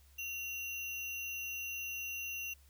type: tone with sample-and-hold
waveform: sine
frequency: 2758 Hz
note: F7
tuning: 22 cents flat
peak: -38 dBFS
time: 0.18-2.54 s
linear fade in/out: 10 ms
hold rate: 8820 Hz
effects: added 69 Hz sine -60 dBFS peak until 2.69 s + white hiss -68 dBFS RMS until 2.69 s